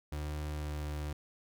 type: tone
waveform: 35% pulse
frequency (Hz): 74.9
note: D2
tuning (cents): +35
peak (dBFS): -34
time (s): 0.12-1.13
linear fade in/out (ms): 5
effects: none

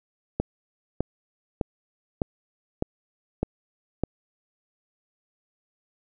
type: click train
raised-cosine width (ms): 2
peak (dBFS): -10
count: 7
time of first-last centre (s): 0.4-4.036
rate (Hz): 1.65
effects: none

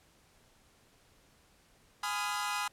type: chord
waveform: sawtooth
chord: F half-diminished seventh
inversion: first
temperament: equal with one note detuned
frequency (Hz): 830.6 / 1007.4 / 1244.5 / 1396.9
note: Ab5 / Cb6 / Eb6 / F6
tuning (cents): 0 / +34 / 0 / 0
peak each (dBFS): -34 / -34 / -34 / -36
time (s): 2.03-2.68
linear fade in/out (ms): 5
effects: pink hiss -65 dBFS RMS until 2.72 s + low-pass 12000 Hz 12 dB/octave

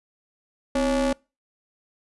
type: ring-modulated tone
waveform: square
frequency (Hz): 146.83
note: D3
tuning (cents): 0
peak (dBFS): -18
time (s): 0.75-1.13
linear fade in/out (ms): 5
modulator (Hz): 405
effects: noise-tail reverb RT60 0.3 s tail -26 dB re dry + resampled to 24000 Hz

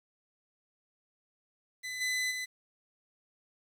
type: tone with level steps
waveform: sawtooth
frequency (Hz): 2010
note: B6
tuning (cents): +30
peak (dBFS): -33 / -26 / -31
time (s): 1.83-2.46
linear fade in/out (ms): 20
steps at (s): 2 / 2.3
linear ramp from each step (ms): 20
effects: low-pass 11000 Hz 12 dB/octave + 10-bit

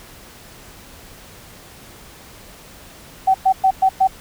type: tone bursts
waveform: sine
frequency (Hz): 763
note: G5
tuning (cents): -47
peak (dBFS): -10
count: 5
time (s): 3.27-4.075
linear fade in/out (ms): 10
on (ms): 73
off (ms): 110
effects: pink hiss -42 dBFS RMS until 4.2 s

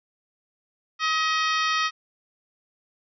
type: harmonic tone with a mistuned harmonic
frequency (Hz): 633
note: D#5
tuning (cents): +30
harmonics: 2 / 3 / 4 / 5 / 6 / 7 / 8 / 9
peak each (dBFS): -24 / -28 / -30 / -32 / -34 / -35 / -36 / -37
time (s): 0.99-1.91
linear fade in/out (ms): 50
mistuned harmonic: 6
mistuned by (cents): -54
effects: none

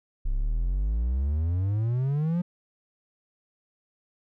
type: exponential sweep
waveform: triangle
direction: up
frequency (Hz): 31.22 to 179.9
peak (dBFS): -21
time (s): 0.25-2.42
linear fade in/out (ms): 10
effects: none

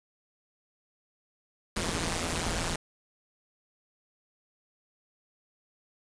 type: noise with amplitude modulation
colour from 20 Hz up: pink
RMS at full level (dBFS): -27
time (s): 1.76-2.76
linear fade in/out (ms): 5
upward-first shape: sine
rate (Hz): 169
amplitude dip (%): 90
effects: resampled to 22050 Hz

